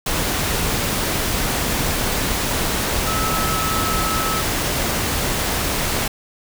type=tone in noise; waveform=sine; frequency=1300 Hz; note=E6; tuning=24 cents flat; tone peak=-23 dBFS; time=3.07-4.41 s; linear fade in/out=5 ms; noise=pink; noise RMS=-21 dBFS; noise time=0.06-6.08 s; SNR=-5 dB; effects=none